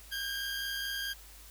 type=tone pair together; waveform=20% pulse; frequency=1551.4 / 1616 Hz; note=G6 / G#6; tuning=-18 / -48 cents; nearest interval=minor second; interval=70 cents; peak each=-38 / -30 dBFS; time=0.11-1.14 s; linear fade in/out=20 ms; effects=added 52 Hz sine -53 dBFS peak until 1.5 s + white hiss -54 dBFS RMS until 1.5 s